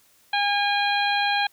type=harmonic tone; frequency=813 Hz; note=G#5; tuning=37 cents flat; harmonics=1 / 2 / 3 / 4 / 5; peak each=-23 / -26 / -28 / -29 / -30 dBFS; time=0.33-1.47 s; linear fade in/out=5 ms; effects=white hiss -59 dBFS RMS until 1.52 s